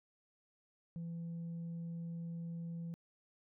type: tone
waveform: sine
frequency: 168.1 Hz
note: E3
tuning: 34 cents sharp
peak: -38 dBFS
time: 0.96-2.94 s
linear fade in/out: 0 ms
effects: tanh soft clip ceiling -39 dBFS